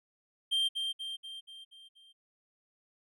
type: tone with echo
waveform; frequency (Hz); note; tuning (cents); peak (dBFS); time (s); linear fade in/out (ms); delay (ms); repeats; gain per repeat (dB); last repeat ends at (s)
triangle; 3167; G7; +17; -25; 0.51-0.69; 20; 240; 6; -5; 2.13
effects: none